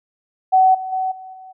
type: tone with level steps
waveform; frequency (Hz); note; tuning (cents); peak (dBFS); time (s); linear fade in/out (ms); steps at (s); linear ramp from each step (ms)
sine; 753; F#5; +30; -9 / -24 / -18 / -33 / -36; 0.52-1.53; 20; 0.74 / 0.92 / 1.11 / 1.33; 10
effects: none